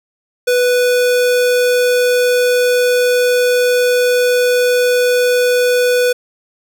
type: tone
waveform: square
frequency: 493.9 Hz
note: B4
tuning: in tune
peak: -11 dBFS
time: 0.47-6.13 s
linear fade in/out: 10 ms
effects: none